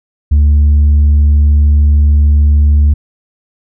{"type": "tone with tanh clipping", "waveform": "sine", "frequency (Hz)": 73.42, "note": "D2", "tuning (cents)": 0, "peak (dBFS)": -5, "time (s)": [0.31, 2.94], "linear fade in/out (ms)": 10, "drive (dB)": 2, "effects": []}